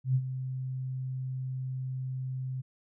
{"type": "tone with ADSR envelope", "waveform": "sine", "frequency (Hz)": 130, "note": "C3", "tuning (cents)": -11, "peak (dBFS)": -21, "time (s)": [0.04, 2.62], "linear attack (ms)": 110, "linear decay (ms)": 58, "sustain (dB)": -11, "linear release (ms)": 18, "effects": []}